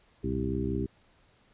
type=harmonic tone with a mistuned harmonic; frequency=65.41 Hz; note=C2; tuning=in tune; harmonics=1 / 2 / 3 / 4 / 5 / 6; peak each=-35 / -35 / -35 / -35 / -35 / -35 dBFS; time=0.23-0.87 s; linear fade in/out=20 ms; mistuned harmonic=2; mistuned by=-130 cents; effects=pink hiss -64 dBFS RMS until 1.53 s + resampled to 8000 Hz